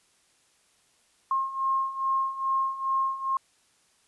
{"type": "beating tone pair", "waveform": "sine", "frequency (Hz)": [1069, 1071.4], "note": ["C6", "C6"], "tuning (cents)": [37, 41], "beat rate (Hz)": 2.4, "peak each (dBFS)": [-30, -26], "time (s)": [1.31, 3.37], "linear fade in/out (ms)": 2, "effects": ["white hiss -65 dBFS RMS until 4.07 s", "resampled to 24000 Hz"]}